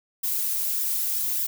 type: noise with flanger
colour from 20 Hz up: violet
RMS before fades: -26 dBFS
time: 0.23-1.47 s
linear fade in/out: 10 ms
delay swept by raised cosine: 0.56 to 4.66 ms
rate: 1.7 Hz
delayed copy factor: +0.6
effects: none